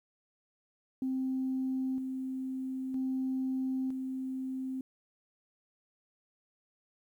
sine tone with tremolo, 261.6 Hz, C4, in tune, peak -29 dBFS, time 1.02-4.81 s, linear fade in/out 2 ms, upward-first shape square, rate 0.52 Hz, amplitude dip 40%, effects tanh soft clip ceiling -25 dBFS + 11-bit

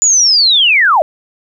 sine linear sweep, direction down, 7040 to 570 Hz, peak -6 dBFS, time 0.02-1.02 s, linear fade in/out 0 ms, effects 8-bit

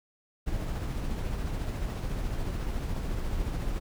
brown noise with tremolo, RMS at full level -30 dBFS, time 0.46-3.8 s, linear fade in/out 20 ms, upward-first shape triangle, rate 14 Hz, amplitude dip 35%, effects none

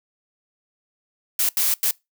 blue noise bursts at uneven times, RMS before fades -20 dBFS, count 3, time 1.39-1.49 / 1.57-1.74 / 1.83-1.91 s, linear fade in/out 2 ms, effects noise-tail reverb RT60 0.2 s tail -23 dB re dry

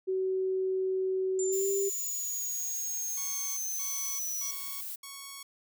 sine tone with pitch glide, 377.2 to 394.8 Hz, F#4 to G4, +33 to +12 cents, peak -27 dBFS, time 0.07-1.9 s, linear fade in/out 20 ms, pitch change +79 cents, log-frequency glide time 1.45-1.71 s
sine linear sweep, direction down, 7210 to 5830 Hz, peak -33 dBFS, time 1.39-4.51 s, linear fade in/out 2 ms
violet noise, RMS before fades -39 dBFS, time 1.52-4.96 s, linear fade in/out 10 ms
5% pulse tone bursts, 1108.7 Hz, C#6, in tune, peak -30 dBFS, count 4, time 3.17-5.43 s, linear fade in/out 5 ms, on 400 ms, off 220 ms
effects none

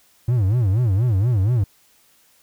triangle tone with vibrato, 108.6 Hz, A2, 22 cents flat, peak -13 dBFS, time 0.28-1.64 s, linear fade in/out 5 ms, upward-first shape sine, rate 4.2 Hz, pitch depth 270 cents each way, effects white hiss -57 dBFS RMS until 2.42 s

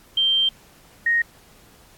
sine tone pair in turn, 3150 / 1866.5 Hz, G7 / A#6, +8 / +2 cents, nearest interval major sixth, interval 906 cents, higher first, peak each -16 dBFS, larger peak neither, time 0.17-0.49 / 1.06-1.22 s, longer first, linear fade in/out 5 ms, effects pink hiss -52 dBFS RMS until 1.97 s + AAC 64 kbps

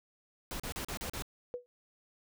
pink noise bursts, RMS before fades -39 dBFS, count 6, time 0.51-1.222 s, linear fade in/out 0 ms, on 87 ms, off 38 ms
sine tone with exponential decay, 490.6 Hz, B4, 12 cents flat, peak -31 dBFS, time 1.54-1.66 s, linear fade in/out 0 ms, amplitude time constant 26 ms
effects none

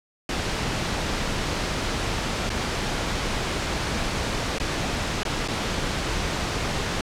pink noise with dropouts, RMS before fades -26 dBFS, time 0.29-7.01 s, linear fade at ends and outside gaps 2 ms, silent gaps 2.494-2.501 / 4.585-4.599 / 5.233-5.251 / 5.478-5.484 s, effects low-pass 6000 Hz 12 dB/octave

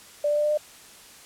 sine tone with pitch steps, 587.3 / 591 / 594.8 / 598.6 / 602.4 Hz, D5 / D5 / D5 / D5 / D5, 0 / +11 / +22 / +33 / +44 cents, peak -20 dBFS, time 0.24-0.575 s, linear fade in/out 5 ms, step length 67 ms, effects white hiss -48 dBFS RMS until 1.25 s + low-pass 11000 Hz 12 dB/octave

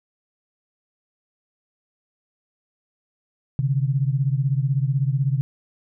sine beating tone pair, 131.8 / 147.8 Hz, C3 / D3, +13 / +11 cents, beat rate 16 Hz, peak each -20 / -23 dBFS, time 3.59-5.41 s, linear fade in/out 0 ms, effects none

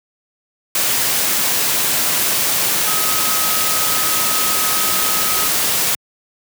sine tone in noise, 1268 Hz, D#6, 32 cents sharp, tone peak -25 dBFS, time 2.87-5.48 s, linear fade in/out 2 ms, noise white, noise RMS -17 dBFS, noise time 0.75-5.95 s, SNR -11 dB, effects high-pass 100 Hz 12 dB/octave

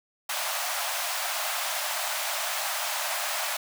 pink high-pass noise, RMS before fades -30 dBFS, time 0.29-3.57 s, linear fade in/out 5 ms, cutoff 590 Hz, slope 96 dB/octave, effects none

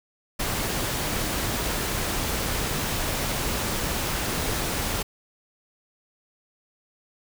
pink noise with amplitude modulation, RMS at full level -26 dBFS, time 0.39-5.03 s, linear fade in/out 10 ms, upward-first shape sine, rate 244 Hz, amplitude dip 25%, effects none

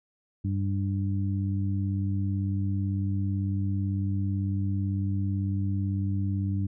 harmonic tone, 98 Hz, G2, in tune, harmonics 1 / 2 / 3, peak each -26 / -32 / -36 dBFS, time 0.44-6.67 s, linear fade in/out 10 ms, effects none

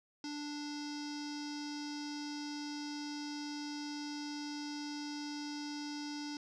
square tone with low-pass filter, 293.7 Hz, D4, in tune, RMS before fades -42 dBFS, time 0.24-6.37 s, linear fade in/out 2 ms, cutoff 5300 Hz, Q 7.1, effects none

